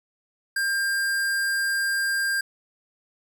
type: tone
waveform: square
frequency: 1598 Hz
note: G6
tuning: 33 cents sharp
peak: -23 dBFS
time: 0.56-2.41 s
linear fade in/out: 5 ms
effects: none